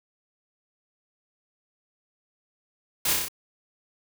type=noise with echo; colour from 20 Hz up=white; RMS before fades=-25 dBFS; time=3.05-3.13 s; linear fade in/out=5 ms; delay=31 ms; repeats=5; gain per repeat=-2 dB; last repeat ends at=3.285 s; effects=none